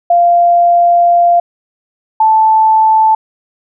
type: tone pair in turn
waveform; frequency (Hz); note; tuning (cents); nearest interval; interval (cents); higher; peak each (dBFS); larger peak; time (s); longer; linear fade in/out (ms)
sine; 694 / 877.3; F5 / A5; -11 / -5; major third; 406; second; -5; neither; 0.1-1.4 / 2.2-3.15; first; 5
effects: none